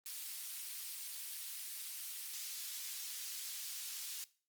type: high-pass noise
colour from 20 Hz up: pink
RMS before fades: -45 dBFS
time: 0.06-4.24 s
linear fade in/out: 0 ms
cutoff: 4100 Hz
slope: 12 dB/octave
effects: noise-tail reverb RT60 0.4 s tail -19 dB re dry + Opus 32 kbps